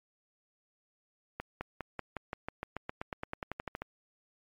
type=accelerating click train; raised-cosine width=0.5 ms; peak=-21 dBFS; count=20; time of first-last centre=1.4-3.82 s; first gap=210 ms; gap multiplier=0.94; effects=MP3 64 kbps